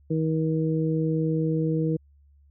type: harmonic tone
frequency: 159.1 Hz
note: D#3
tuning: 39 cents sharp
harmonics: 1 / 2 / 3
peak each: -24 / -27 / -29 dBFS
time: 0.1-1.97 s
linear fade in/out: 10 ms
effects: added 71 Hz sine -54 dBFS peak until 2.5 s